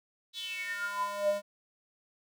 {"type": "tone with high-pass filter sweep", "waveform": "square", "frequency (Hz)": 202.7, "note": "G#3", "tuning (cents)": -42, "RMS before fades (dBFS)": -34, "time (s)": [0.33, 1.42], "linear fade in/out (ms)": 50, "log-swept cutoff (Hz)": [3800, 460], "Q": 9.4, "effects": []}